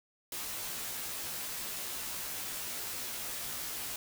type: noise with comb filter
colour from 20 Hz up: white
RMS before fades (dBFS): -39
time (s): 0.32-3.96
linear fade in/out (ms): 2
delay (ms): 15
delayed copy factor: -0.95
effects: none